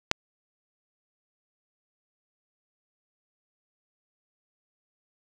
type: click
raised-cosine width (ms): 0.2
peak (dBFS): -3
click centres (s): 0.114
effects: none